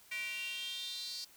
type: tone with high-pass filter sweep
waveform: square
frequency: 212.5 Hz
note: G#3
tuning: 40 cents sharp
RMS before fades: -41 dBFS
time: 0.11-1.25 s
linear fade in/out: 10 ms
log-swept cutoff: 2200 to 4700 Hz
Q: 6.9
effects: white hiss -61 dBFS RMS until 1.36 s